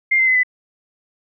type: tone with pitch steps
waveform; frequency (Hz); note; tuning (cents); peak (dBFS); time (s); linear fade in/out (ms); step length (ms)
sine; 2108 / 2072 / 2036 / 2001; C7 / C7 / C7 / B6; +12 / -17 / -48 / +22; -12; 0.11-0.434; 10; 81
effects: none